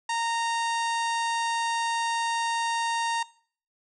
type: harmonic tone with a mistuned harmonic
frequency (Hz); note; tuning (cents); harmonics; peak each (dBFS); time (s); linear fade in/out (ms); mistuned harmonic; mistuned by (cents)
925; A#5; -14; 1 / 2 / 3 / 4 / 5 / 6 / 7 / 8 / 9 / 10; -27 / -33 / -37 / -39 / -41 / -43 / -44 / -45 / -46 / -47; 0.09-3.23; 5; 6; +23
effects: noise-tail reverb RT60 0.5 s tail -21 dB re dry